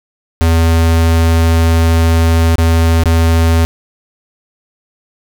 square tone with dropouts, 82.41 Hz, E2, in tune, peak -8 dBFS, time 0.41-3.65 s, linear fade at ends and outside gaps 0 ms, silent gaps 2.556-2.583 / 3.036-3.057 s, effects none

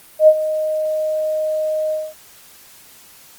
sine tone with ADSR envelope, 621 Hz, D#5, 3 cents flat, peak -3 dBFS, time 0.19-2.14 s, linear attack 86 ms, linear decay 59 ms, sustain -14 dB, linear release 220 ms, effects white hiss -45 dBFS RMS until 3.38 s + Opus 32 kbps

